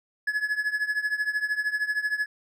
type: tone with tremolo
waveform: triangle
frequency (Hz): 1700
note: G#6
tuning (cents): +40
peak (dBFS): -19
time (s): 0.27-2.26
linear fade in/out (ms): 5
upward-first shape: triangle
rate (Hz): 13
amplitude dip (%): 90
effects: none